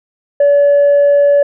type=tone; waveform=sine; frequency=572 Hz; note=D5; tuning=46 cents flat; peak=-4 dBFS; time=0.4-1.43 s; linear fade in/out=5 ms; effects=tanh soft clip ceiling -4 dBFS